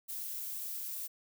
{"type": "noise", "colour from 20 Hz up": "violet", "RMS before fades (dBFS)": -40, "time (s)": [0.08, 1.08], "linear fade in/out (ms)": 20, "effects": []}